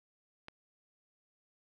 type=click; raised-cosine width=0.3 ms; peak=-29 dBFS; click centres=0.484 s; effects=none